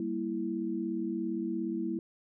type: chord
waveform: sine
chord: E diminished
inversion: first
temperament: equal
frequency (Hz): 196 / 233.1 / 329.6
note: G3 / Bb3 / E4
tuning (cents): 0 / 0 / 0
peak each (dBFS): -37 / -36 / -33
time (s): 0-1.99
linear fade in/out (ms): 2
effects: none